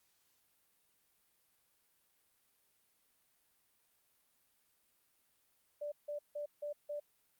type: tone bursts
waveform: sine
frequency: 587.3 Hz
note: D5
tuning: in tune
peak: -38 dBFS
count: 5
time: 5.81-7 s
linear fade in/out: 10 ms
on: 110 ms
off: 160 ms
effects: white hiss -75 dBFS RMS until 7.39 s + Opus 48 kbps